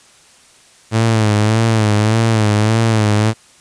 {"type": "tone with vibrato", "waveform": "sawtooth", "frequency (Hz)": 109.2, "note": "A2", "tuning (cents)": -13, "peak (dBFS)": -7, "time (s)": [0.91, 3.34], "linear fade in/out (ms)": 50, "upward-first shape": "sine", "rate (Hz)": 1.7, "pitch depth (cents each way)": 74, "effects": ["white hiss -47 dBFS RMS until 3.6 s", "resampled to 22050 Hz"]}